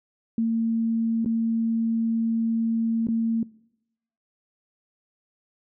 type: tone with dropouts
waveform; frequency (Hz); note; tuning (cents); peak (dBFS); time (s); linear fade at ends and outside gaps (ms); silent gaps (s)
sine; 227.2; A#3; -44; -20; 0.38-3.43; 2; 1.247-1.259 / 3.07-3.085
effects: noise-tail reverb RT60 0.8 s tail -22 dB re dry